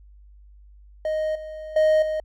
triangle tone with level steps, 622.3 Hz, D#5, in tune, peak -20 / -31 / -13 / -21 dBFS, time 1.05-2.2 s, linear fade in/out 2 ms, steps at 1.35 / 1.76 / 2.02 s, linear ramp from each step 5 ms, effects added 50 Hz sine -46 dBFS peak until 2.24 s

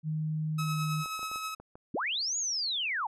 sine tone with pitch glide, 155.56 to 154.22 Hz, D#3 to D#3, 0 to -15 cents, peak -29 dBFS, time 0.03-1.05 s, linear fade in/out 50 ms, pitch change -15 cents, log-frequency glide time 0.64-0.75 s
sawtooth tone with tremolo, 1285 Hz, E6, 45 cents flat, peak -29 dBFS, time 0.58-1.55 s, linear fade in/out 10 ms, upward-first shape sine, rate 9.4 Hz, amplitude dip 35%
clicks, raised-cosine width 1 ms, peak -34 dBFS, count 7, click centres 1.059 / 1.193 / 1.23 / 1.315 / 1.359 / 1.6 / 1.755 s
sine linear two-way sweep, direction up then down, 136.8 to 6900 to 777 Hz, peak -29 dBFS, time 1.94-3.07 s, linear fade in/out 5 ms, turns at 2.37 s
effects resampled to 32000 Hz

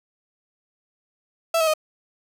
35% pulse tone with pitch steps, 662 / 641.3 / 621.2 Hz, E5 / E5 / D#5, +7 / -48 / -3 cents, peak -16 dBFS, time 1.54-1.738 s, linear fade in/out 5 ms, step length 66 ms, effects none

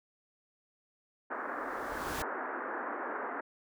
white band-pass noise, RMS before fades -38 dBFS, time 1.3-3.41 s, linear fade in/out 10 ms, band 250 to 1700 Hz, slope 48 dB/octave
pink noise with exponential growth, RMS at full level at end -37 dBFS, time 1.34-2.22 s, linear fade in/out 0 ms, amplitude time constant 190 ms
effects none

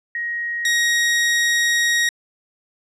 sine / sawtooth tone pair in turn, 1885 / 1885 Hz, A#6 / A#6, +19 / +19 cents, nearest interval unison, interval 0 cents, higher neither, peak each -22 / -12 dBFS, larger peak second, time 0.15-0.65 / 0.65-2.09 s, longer second, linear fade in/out 2 ms, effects low-pass 9000 Hz 12 dB/octave

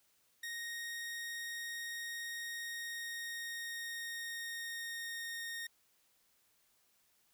sawtooth tone with pitch glide, 1864.7 to 1850.8 Hz, A#6 to A#6, 0 to -13 cents, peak -37 dBFS, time 0.43-5.67 s, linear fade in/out 5 ms, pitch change -13 cents, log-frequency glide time 2.51-5.36 s, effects white hiss -73 dBFS RMS until 7.33 s

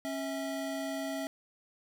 square tone pair together, 273.3 / 650 Hz, C#4 / E5, -24 / -24 cents, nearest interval octave + minor third, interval 1500 cents, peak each -37 / -38 dBFS, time 0.05-1.27 s, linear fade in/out 0 ms, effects none

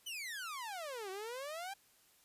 sawtooth exponential two-way sweep, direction down then up, 3082 to 370 to 810 Hz, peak -38 dBFS, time 0.06-1.74 s, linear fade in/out 10 ms, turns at 1.1 s, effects white hiss -68 dBFS RMS until 2.24 s + resampled to 32000 Hz

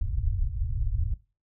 pink low-pass noise, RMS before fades -27 dBFS, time 0.01-1.14 s, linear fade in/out 5 ms, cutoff 110 Hz, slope 48 dB/octave, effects noise-tail reverb RT60 0.3 s tail -18 dB re dry

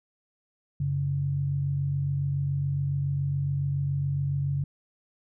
sine tone pair together, 92.9 / 140.04 Hz, F#2 / C#3, +7 / +18 cents, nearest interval perfect fifth, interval 711 cents, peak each -33 / -25 dBFS, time 0.8-4.64 s, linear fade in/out 5 ms, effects none

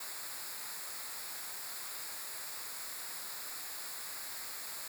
white noise with comb filter, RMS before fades -43 dBFS, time 0-4.88 s, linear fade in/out 5 ms, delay 0.33 ms, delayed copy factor -0.65, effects none

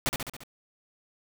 pink noise with echo, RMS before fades -26 dBFS, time 0.06-0.09 s, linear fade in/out 0 ms, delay 69 ms, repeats 5, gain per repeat -4 dB, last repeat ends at 0.435 s, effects none

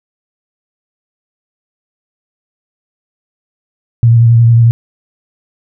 sine tone with vibrato, 116.54 Hz, A#2, in tune, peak -3 dBFS, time 4.03-4.71 s, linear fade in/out 0 ms, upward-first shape sine, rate 11 Hz, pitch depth 26 cents each way, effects none

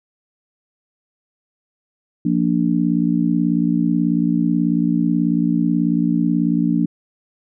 sine chord, Bb major, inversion second, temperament just, 174.81 / 233.1 / 291.4 Hz, F3 / Bb3 / D4, +2 / 0 / -13 cents, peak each -19 dBFS, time 2.25-6.86 s, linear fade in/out 5 ms, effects none

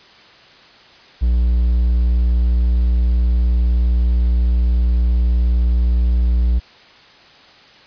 triangle tone, 59.7 Hz, A#1, 42 cents sharp, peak -10 dBFS, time 1.21-6.6 s, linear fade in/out 20 ms, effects white hiss -45 dBFS RMS until 7.86 s + resampled to 11025 Hz

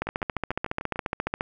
two click trains, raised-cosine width 0.5 ms, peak -18 / -11 dBFS, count 7 / 21, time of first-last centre 0.07-0.959 / 0.02-1.409 s, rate 6.75 / 14.4 Hz, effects none

